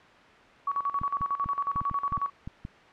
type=tone with tremolo; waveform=sine; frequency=1126 Hz; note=C#6; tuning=27 cents sharp; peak=-24 dBFS; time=0.67-2.3 s; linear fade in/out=5 ms; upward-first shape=square; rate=11 Hz; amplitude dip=80%
type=clicks; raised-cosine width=5 ms; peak=-24 dBFS; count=10; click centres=1.015 / 1.21 / 1.46 / 1.759 / 1.815 / 1.913 / 2.122 / 2.177 / 2.475 / 2.651 s
effects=white hiss -52 dBFS RMS until 2.92 s + low-pass 2000 Hz 12 dB/octave